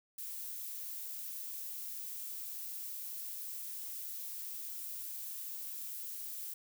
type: noise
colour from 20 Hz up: violet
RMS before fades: -43 dBFS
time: 0.18-6.54 s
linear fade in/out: 5 ms
effects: none